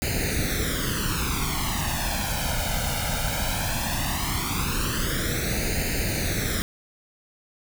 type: noise with flanger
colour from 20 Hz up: pink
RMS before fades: -26 dBFS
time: 0.02-6.62 s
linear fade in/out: 0 ms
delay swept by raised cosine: 0.44 to 1.36 ms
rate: 0.17 Hz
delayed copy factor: +0.85
effects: none